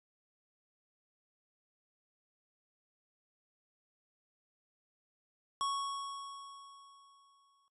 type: tone with exponential decay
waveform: square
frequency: 1108.7 Hz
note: C#6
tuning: in tune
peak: -32 dBFS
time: 5.61-7.68 s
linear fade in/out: 0 ms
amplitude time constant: 450 ms
effects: noise-tail reverb RT60 0.1 s tail -18 dB re dry + resampled to 24000 Hz